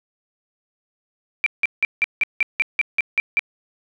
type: tone bursts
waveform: sine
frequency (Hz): 2349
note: D7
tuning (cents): 0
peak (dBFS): -14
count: 11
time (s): 1.44-3.393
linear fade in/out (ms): 0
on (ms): 23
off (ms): 170
effects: none